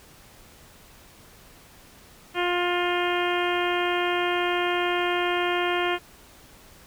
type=harmonic tone; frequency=353.4 Hz; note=F4; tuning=21 cents sharp; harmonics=1 / 2 / 3 / 4 / 5 / 6 / 7 / 8 / 9; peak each=-26 / -29 / -31 / -32 / -33 / -34 / -34 / -35 / -36 dBFS; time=2.34-5.99 s; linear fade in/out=50 ms; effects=pink hiss -51 dBFS RMS until 6.86 s

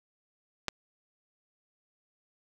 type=clicks; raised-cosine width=0.2 ms; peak=-12 / -22 dBFS; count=2; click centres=0.683 / 0.688 s; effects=8-bit

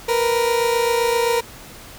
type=tone pair together; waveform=30% pulse; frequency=466.2 / 493.9 Hz; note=A#4 / B4; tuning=0 / 0 cents; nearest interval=minor second; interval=100 cents; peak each=-15 / -20 dBFS; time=0.08-1.41 s; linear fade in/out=10 ms; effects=pink hiss -40 dBFS RMS until 1.98 s

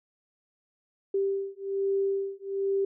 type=beating tone pair; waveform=sine; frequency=392 / 393.2 Hz; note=G4 / G4; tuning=0 / +5 cents; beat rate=1.2 Hz; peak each=-29 dBFS; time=1.14-2.85 s; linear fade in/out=5 ms; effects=none

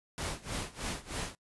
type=noise with tremolo; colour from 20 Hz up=pink; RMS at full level=-35 dBFS; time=0.18-1.35 s; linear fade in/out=0 ms; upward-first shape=sine; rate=3.2 Hz; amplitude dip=90%; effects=noise-tail reverb RT60 0.1 s tail -24 dB re dry + resampled to 24000 Hz

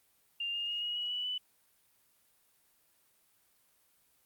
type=tone with pitch steps; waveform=sine; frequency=2797 / 2828 / 2859 / 2891 / 2923 / 2955 / 2987 Hz; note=F7 / F7 / F7 / F#7 / F#7 / F#7 / F#7; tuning=+2 / +21 / +40 / -41 / -22 / -3 / +16 cents; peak=-33 dBFS; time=0.4-1.38 s; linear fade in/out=5 ms; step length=140 ms; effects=white hiss -70 dBFS RMS until 4.25 s + Opus 32 kbps

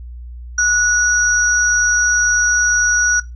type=tone pair together; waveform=sine; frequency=1462 / 5791 Hz; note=F#6 / F#8; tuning=-21 / -38 cents; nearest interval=2 octaves; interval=2383 cents; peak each=-14 dBFS; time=0.58-3.2 s; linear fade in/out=5 ms; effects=noise-tail reverb RT60 0.2 s tail -20 dB re dry + added 60 Hz sine -29 dBFS peak until 3.35 s

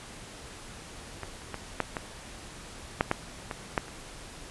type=clicks; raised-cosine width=0.5 ms; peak=-20 / -30 / -19 / -10 / -16 / -7 / -9 / -18 / -9 / -28 dBFS; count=10; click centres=1.233 / 1.419 / 1.543 / 1.803 / 1.968 / 3.009 / 3.114 / 3.512 / 3.778 / 3.882 s; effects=pink hiss -45 dBFS RMS until 4.5 s + resampled to 24000 Hz

